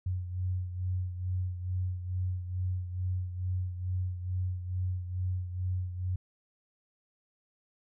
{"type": "beating tone pair", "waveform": "sine", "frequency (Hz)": [91, 93.3], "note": ["F#2", "F#2"], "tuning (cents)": [-28, 15], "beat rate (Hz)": 2.3, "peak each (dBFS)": [-31, -38], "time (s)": [0.06, 6.16], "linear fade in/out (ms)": 5, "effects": []}